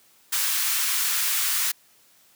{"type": "high-pass noise", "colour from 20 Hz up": "white", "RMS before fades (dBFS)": -24, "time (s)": [0.32, 1.72], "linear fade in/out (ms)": 10, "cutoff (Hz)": 1100, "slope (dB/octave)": 24, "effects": ["white hiss -58 dBFS RMS until 2.35 s", "high-pass 80 Hz 12 dB/octave"]}